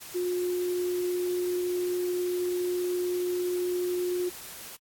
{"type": "tone in noise", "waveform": "sine", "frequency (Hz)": 358.4, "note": "F4", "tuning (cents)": 45, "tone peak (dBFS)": -26, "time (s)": [0.14, 4.3], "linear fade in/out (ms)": 20, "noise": "white", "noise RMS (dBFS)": -43, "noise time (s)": [0, 4.77], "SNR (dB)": 14, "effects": ["AAC 64 kbps"]}